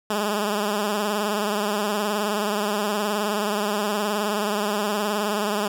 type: tone with vibrato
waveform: 10% pulse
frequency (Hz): 207.7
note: G#3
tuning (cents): 0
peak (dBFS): -14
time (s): 0.1-5.68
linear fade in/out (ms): 5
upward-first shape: triangle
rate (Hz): 19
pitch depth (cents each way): 84
effects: none